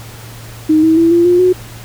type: tone with pitch steps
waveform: sine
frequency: 311.1 / 321.3 / 331.9 / 342.8 / 354.1 / 365.7 Hz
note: D#4 / E4 / E4 / F4 / F4 / F#4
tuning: 0 / -44 / +12 / -32 / +24 / -20 cents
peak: -6 dBFS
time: 0.69-1.53 s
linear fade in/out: 10 ms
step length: 140 ms
effects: added 114 Hz sine -32 dBFS peak until 1.84 s + pink hiss -35 dBFS RMS until 1.84 s